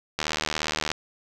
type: click train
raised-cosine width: 0.2 ms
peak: -8 dBFS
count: 57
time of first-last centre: 0.19-0.916 s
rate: 77.1 Hz
effects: none